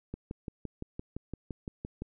click train, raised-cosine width 3 ms, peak -24 dBFS, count 12, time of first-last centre 0.14-2.02 s, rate 5.85 Hz, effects none

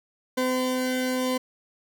40% pulse tone pair together, 255.3 / 511.1 Hz, C4 / C5, -42 / -41 cents, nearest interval octave, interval 1201 cents, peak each -25 / -25 dBFS, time 0.37-1.38 s, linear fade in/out 10 ms, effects none

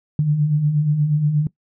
sine beating tone pair, 142.6 / 151 Hz, C#3 / D3, +49 / +48 cents, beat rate 8.4 Hz, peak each -24 / -15 dBFS, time 0.19-1.47 s, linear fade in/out 2 ms, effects noise-tail reverb RT60 0.1 s tail -20 dB re dry

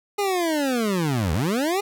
25% pulse linear two-way sweep, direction down then up, 415.3 to 73.42 to 415.3 Hz, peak -17 dBFS, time 0.18-1.81 s, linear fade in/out 10 ms, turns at 1.33 s, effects none

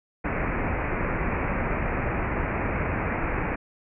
pink low-pass noise, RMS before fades -27 dBFS, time 0.24-3.56 s, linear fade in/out 10 ms, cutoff 2500 Hz, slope 96 dB/octave, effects none

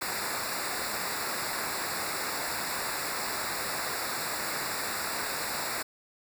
pink noise with comb filter, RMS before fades -33 dBFS, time 0.01-5.83 s, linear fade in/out 10 ms, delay 0.32 ms, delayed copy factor -1, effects none

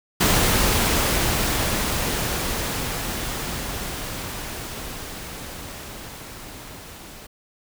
pink noise with level ramp, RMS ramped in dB -18 to -41 dBFS, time 0.2-7.27 s, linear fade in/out 10 ms, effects none

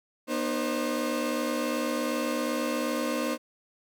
30% pulse tone cluster, 242 / 304.7 / 532 Hz, B3 / D#4 / C5, -35 / -36 / +29 cents, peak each -29 dBFS, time 0.27-3.38 s, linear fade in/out 50 ms, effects none

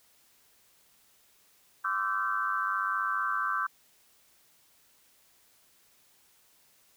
sine tone cluster, 1031 / 1155 / 1256 / 1351 / 1546 Hz, C6 / D6 / D#6 / E6 / G6, -26 / -29 / +16 / +42 / -24 cents, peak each -38 / -32 / -37 / -34 / -32 dBFS, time 1.84-3.67 s, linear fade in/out 10 ms, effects white hiss -64 dBFS RMS until 6.96 s

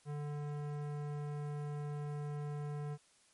sine tone with tanh clipping, 146.9 Hz, D3, 1 cent sharp, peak -40 dBFS, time 0.05-2.98 s, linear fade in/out 50 ms, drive 18 dB, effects white hiss -68 dBFS RMS until 3.33 s + MP3 48 kbps

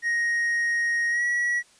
triangle tone with pitch glide, 1874 to 1927.8 Hz, A#6 to B6, +9 to -42 cents, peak -20 dBFS, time 0.02-1.63 s, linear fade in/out 50 ms, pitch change +49 cents, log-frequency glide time 1.1-1.23 s, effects white hiss -57 dBFS RMS until 1.79 s + resampled to 22050 Hz

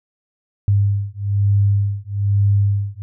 sine beating tone pair, 100.2 / 101.3 Hz, G2 / G#2, +38 / -43 cents, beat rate 1.1 Hz, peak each -17 dBFS, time 0.68-3.02 s, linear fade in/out 0 ms, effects none

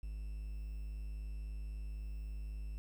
triangle tone with quantisation, 51.91 Hz, G#1, in tune, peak -38 dBFS, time 0.03-2.78 s, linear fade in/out 0 ms, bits 11, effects none

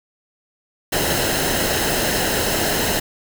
pink noise with comb filter, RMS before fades -20 dBFS, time 0.92-3 s, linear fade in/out 10 ms, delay 0.86 ms, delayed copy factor -0.55, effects none

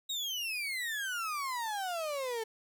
35% pulse exponential sweep, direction down, 3829 to 435.4 Hz, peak -32 dBFS, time 0.09-2.44 s, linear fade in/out 10 ms, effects none

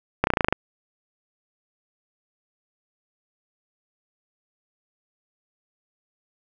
slowing click train, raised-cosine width 0.5 ms, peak -3 dBFS, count 9, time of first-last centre 0.24-0.526 s, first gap 31 ms, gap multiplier 1.04, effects none

